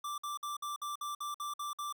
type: tone bursts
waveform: square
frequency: 1174.7 Hz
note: D6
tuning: in tune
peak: -37 dBFS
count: 10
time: 0.04-1.926 s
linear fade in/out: 5 ms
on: 140 ms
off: 54 ms
effects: none